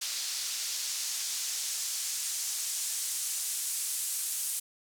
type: noise with band-pass filter sweep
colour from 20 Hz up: white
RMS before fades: -34 dBFS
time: 0.01-4.6 s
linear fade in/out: 10 ms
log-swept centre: 5000 to 9100 Hz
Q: 1.2
effects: none